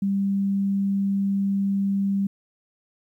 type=tone; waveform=sine; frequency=197.3 Hz; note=G3; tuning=11 cents sharp; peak=-20 dBFS; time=0.02-2.27 s; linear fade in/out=5 ms; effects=10-bit